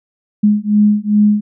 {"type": "beating tone pair", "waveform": "sine", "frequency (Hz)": [207.7, 210.2], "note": ["G#3", "G#3"], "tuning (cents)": [0, 21], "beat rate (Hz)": 2.5, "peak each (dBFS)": -12, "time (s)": [0.43, 1.41], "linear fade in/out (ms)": 10, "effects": []}